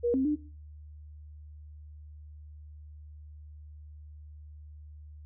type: tone with pitch steps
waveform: sine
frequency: 477.4 / 264.6 / 298.8 Hz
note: A#4 / C4 / D4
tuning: +41 / +20 / +30 cents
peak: -24 dBFS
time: 0.03-0.36 s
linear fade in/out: 20 ms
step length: 110 ms
effects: noise-tail reverb RT60 0.4 s tail -20 dB re dry + added 75 Hz sine -45 dBFS peak until 5.25 s